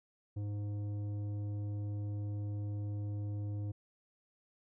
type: tone with tanh clipping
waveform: sine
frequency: 103 Hz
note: G#2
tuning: 14 cents flat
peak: -37 dBFS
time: 0.36-3.72 s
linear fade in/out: 10 ms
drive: 10 dB
effects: none